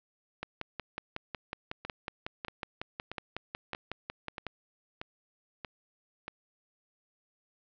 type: two click trains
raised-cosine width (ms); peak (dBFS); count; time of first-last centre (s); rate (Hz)
0.3; -22 / -19; 8 / 23; 1.85-6.28 / 0.43-4.467; 1.58 / 5.45
effects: low-pass 4000 Hz 12 dB/octave